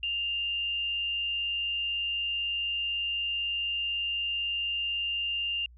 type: tone with frequency modulation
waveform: sine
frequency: 2798 Hz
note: F7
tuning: 3 cents sharp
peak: -28 dBFS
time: 0.03-5.66 s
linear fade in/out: 2 ms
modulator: 155 Hz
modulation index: 0.22
effects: added 60 Hz sine -50 dBFS peak until 5.77 s